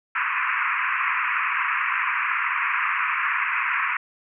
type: band-pass noise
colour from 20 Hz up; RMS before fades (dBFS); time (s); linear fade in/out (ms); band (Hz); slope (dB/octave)
pink; -24; 0.15-3.97; 5; 1000 to 2600; 96
effects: none